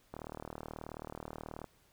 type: click train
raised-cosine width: 1 ms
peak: -28 dBFS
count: 59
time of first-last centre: 0.14-1.643 s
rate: 38.6 Hz
effects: pink hiss -68 dBFS RMS until 1.92 s